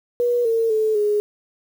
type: tone with pitch steps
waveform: sine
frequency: 482.8 / 454.6 / 434.9 / 416.9 Hz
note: B4 / A#4 / A4 / G#4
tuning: -39 / -43 / -20 / +7 cents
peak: -16 dBFS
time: 0.2-1.2 s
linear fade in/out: 0 ms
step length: 250 ms
effects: 7-bit